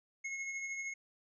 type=tone with tremolo; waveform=square; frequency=2170 Hz; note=C#7; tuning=37 cents flat; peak=-37 dBFS; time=0.24-0.94 s; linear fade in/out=10 ms; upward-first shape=triangle; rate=13 Hz; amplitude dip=45%; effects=resampled to 22050 Hz